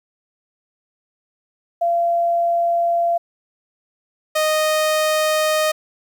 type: tone pair in turn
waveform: sine / sawtooth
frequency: 685 / 620 Hz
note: F5 / D#5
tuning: -34 / -6 cents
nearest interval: major second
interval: 172 cents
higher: first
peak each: -15 / -12 dBFS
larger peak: second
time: 1.81-3.18 / 4.35-5.72 s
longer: neither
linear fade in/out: 10 ms
effects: 9-bit